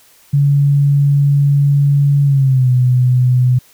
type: tone with pitch glide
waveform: sine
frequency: 142 to 125.78 Hz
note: C#3 to B2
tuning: +42 to +32 cents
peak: -8 dBFS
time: 0.33-3.59 s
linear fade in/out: 10 ms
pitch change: -210 cents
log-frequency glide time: 2.24-2.7 s
effects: white hiss -48 dBFS RMS until 3.73 s